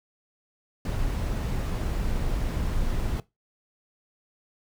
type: noise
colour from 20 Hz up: brown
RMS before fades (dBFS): -27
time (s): 0.85-3.2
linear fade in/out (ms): 2
effects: noise-tail reverb RT60 0.2 s tail -19 dB re dry